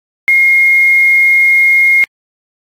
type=tone with quantisation; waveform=sine; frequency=2141 Hz; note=C7; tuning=39 cents sharp; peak=-5 dBFS; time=0.28-2.04 s; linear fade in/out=0 ms; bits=5; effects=AAC 48 kbps